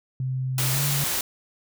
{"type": "tone with pitch glide", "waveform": "sine", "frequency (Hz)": [130, 140.95], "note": ["C3", "C#3"], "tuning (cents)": [-11, 29], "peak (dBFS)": -24, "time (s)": [0.2, 1.04], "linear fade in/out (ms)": 2, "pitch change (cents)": 140, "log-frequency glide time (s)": [0.71, 0.81]}
{"type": "noise", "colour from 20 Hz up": "white", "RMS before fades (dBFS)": -26, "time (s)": [0.58, 1.21], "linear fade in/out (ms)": 2}
{"effects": []}